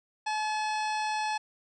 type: harmonic tone with a mistuned harmonic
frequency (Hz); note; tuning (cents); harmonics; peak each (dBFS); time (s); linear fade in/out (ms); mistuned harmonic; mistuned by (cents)
858; A5; -44; 1 / 2 / 3 / 4 / 5 / 6 / 7 / 9 / 10; -29 / -38 / -38 / -45 / -43 / -46 / -48 / -51 / -52; 0.26-1.38; 10; 7; -68
effects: none